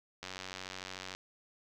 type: click train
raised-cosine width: 0.2 ms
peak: -24 dBFS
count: 87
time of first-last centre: 0.23-1.15 s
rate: 93.5 Hz
effects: none